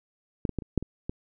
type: clicks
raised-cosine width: 3 ms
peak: -13 / -18 / -16 / -27 / -9 / -23 / -18 dBFS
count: 7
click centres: 0.452 / 0.493 / 0.587 / 0.622 / 0.777 / 0.826 / 1.095 s
effects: none